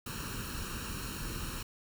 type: noise with comb filter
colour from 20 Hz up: pink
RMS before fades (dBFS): -39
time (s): 0.06-1.63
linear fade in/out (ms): 5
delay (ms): 0.72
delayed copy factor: +0.75
effects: none